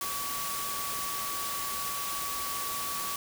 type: tone in noise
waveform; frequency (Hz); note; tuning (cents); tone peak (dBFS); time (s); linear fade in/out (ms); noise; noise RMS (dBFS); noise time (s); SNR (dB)
sine; 1136; C#6; +42; -36; 0.01-3.16; 2; white; -35; 0.01-3.16; -4
effects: none